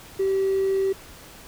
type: tone with hard clipping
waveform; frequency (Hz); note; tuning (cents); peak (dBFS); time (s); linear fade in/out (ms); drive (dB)
triangle; 386.7; G4; -24; -20; 0.19-0.93; 10; 4
effects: pink hiss -45 dBFS RMS until 1.47 s